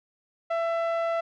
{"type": "tone with low-pass filter", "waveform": "sawtooth", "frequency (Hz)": 668, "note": "E5", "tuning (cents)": 23, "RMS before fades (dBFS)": -27, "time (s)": [0.5, 1.21], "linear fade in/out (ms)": 10, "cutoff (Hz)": 1600, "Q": 0.67, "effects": []}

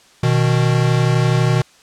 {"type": "tone pair together", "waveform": "square", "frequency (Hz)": [123.47, 155.56], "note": ["B2", "D#3"], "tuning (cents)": [0, 0], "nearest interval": "major third", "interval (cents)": 400, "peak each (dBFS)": [-15, -18], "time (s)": [0.23, 1.62], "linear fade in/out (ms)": 5, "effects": ["white hiss -49 dBFS RMS until 1.82 s", "low-pass 7000 Hz 12 dB/octave"]}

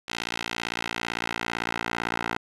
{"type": "tone with band-pass filter sweep", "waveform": "10% pulse", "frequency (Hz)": 57.8, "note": "A#1", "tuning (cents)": -14, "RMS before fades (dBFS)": -31, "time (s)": [0.08, 2.37], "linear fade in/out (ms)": 5, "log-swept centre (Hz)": [3200, 1500], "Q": 1, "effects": ["resampled to 24000 Hz"]}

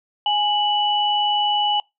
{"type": "tone pair together", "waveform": "sine", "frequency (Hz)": [830.6, 2960], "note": ["G#5", "F#7"], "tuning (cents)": [0, 0], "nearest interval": "octave + minor seventh", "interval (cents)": 2200, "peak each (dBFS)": [-19, -20], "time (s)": [0.26, 1.8], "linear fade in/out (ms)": 2, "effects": ["noise-tail reverb RT60 0.2 s tail -25 dB re dry"]}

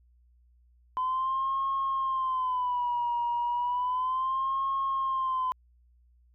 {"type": "tone with vibrato", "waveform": "sine", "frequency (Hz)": 1015, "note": "B5", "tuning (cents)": 47, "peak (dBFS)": -25, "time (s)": [0.97, 5.52], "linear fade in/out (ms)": 0, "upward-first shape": "sine", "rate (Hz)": 0.33, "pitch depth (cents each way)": 110, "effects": ["tanh soft clip ceiling -22 dBFS", "added 60 Hz sine -59 dBFS peak until 6.34 s"]}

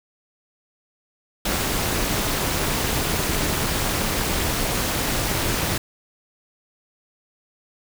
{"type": "noise with amplitude modulation", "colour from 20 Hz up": "pink", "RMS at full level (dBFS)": -20, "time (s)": [1.45, 5.78], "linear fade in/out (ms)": 5, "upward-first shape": "sine", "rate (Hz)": 250, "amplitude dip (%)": 70, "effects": []}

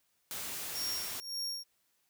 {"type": "noise", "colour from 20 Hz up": "white", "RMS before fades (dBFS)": -40, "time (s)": [0.31, 1.2], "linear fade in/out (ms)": 0}
{"type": "tone with tremolo", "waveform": "40% pulse", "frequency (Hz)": 5560, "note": "F8", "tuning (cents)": -9, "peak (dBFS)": -33, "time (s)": [0.74, 1.64], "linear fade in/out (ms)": 20, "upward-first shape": "sine", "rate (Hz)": 1.8, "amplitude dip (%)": 85}
{"effects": ["white hiss -75 dBFS RMS until 2.09 s"]}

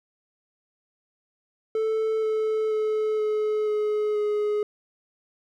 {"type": "tone with pitch steps", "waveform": "triangle", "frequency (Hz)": [440, 435.7, 431.4, 427.2, 423.1, 418.9], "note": ["A4", "A4", "A4", "G#4", "G#4", "G#4"], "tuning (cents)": [0, -17, -34, 49, 32, 15], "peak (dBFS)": -20, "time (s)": [1.75, 4.63], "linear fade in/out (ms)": 2, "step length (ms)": 480, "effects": []}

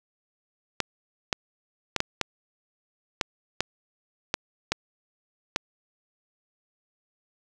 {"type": "clicks", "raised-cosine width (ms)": 0.2, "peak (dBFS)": -6, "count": 10, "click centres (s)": [0.803, 1.328, 1.963, 2.004, 2.213, 3.212, 3.606, 4.341, 4.72, 5.561], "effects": []}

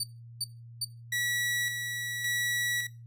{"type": "tone bursts", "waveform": "25% pulse", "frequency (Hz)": 4593, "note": "D8", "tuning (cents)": -39, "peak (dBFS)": -24, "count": 3, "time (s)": [0, 0.848], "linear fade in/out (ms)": 5, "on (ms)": 36, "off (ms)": 370}
{"type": "tone with tremolo", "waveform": "sawtooth", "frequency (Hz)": 1936, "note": "B6", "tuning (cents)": -35, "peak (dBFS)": -25, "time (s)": [1.12, 2.87], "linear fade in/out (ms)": 5, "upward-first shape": "square", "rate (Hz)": 0.89, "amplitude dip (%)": 45}
{"effects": ["noise-tail reverb RT60 0.3 s tail -19 dB re dry", "added 117 Hz sine -45 dBFS peak until 3.06 s"]}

